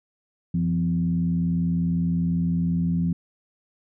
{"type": "tone with frequency modulation", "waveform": "sine", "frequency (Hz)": 171.3, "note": "F3", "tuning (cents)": -33, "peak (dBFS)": -20, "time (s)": [0.54, 3.13], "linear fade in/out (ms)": 5, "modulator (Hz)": 80.1, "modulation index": 0.63, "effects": []}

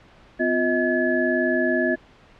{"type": "tone cluster", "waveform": "sine", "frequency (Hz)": [253.2, 351.2, 635, 1707], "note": ["B3", "F4", "D#5", "G#6"], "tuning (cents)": [43, 10, 35, 47], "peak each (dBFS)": -24, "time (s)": [0.39, 1.96], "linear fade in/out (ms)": 20, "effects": ["pink hiss -51 dBFS RMS until 2.39 s", "low-pass 3000 Hz 12 dB/octave"]}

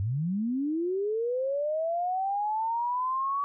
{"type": "linear sweep", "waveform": "sine", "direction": "up", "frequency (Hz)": [90.7, 1139], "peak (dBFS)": -26, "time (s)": [0, 3.44], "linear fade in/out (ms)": 0, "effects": []}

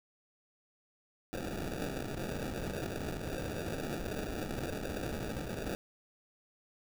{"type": "noise with sample-and-hold", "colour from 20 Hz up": "white", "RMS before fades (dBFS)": -38, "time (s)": [1.33, 5.75], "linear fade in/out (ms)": 0, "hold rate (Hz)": 1050, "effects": []}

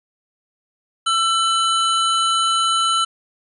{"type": "tone pair together", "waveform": "square", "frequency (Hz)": [1338, 3001], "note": ["E6", "F#7"], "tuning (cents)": [25, 24], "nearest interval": "octave + major second", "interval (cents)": 1399, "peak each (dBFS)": [-18, -21], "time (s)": [1.06, 3.05], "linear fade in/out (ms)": 10, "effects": ["resampled to 24000 Hz", "9-bit"]}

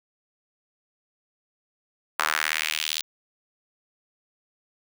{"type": "tone with high-pass filter sweep", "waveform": "sawtooth", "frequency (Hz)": 77.7, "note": "D#2", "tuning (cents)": -2, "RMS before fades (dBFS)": -27, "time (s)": [2.19, 3.02], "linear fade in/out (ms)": 5, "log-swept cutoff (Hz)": [1200, 3900], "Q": 2.1, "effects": []}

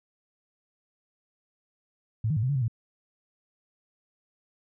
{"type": "tone with pitch steps", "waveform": "sine", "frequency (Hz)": [110.2, 155.6, 107.4, 128.5, 143.2, 130.1, 113.6], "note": ["A2", "D#3", "A2", "C3", "D3", "C3", "A#2"], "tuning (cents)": [3, 0, -41, -31, -43, -9, -44], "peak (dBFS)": -23, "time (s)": [2.24, 2.681], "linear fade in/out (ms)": 5, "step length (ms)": 63, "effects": []}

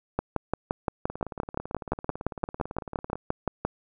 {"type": "two click trains", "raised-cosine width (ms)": 1, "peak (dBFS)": [-21, -11], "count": [38, 21], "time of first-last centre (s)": [[1.1, 3.156], [0.19, 3.65]], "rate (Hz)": [18, 5.78], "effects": []}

